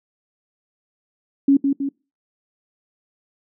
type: tone with echo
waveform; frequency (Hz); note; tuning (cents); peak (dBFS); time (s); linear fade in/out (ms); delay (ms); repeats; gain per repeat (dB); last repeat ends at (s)
sine; 277.2; C#4; 0; -10; 1.48-1.57; 5; 160; 2; -5; 1.89
effects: noise-tail reverb RT60 0.3 s tail -24 dB re dry